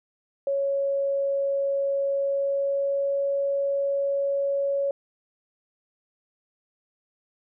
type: tone with pitch glide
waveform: sine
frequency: 554.4 to 557.6 Hz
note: C#5 to C#5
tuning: 0 to +10 cents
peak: -22 dBFS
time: 0.47-4.91 s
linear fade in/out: 2 ms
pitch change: +10 cents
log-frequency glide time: 2.07-3.22 s
effects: none